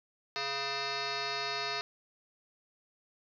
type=tone with frequency modulation; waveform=sine; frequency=1529 Hz; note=G6; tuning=44 cents flat; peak=-32 dBFS; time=0.36-1.81 s; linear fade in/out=0 ms; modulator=555 Hz; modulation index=6.2; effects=none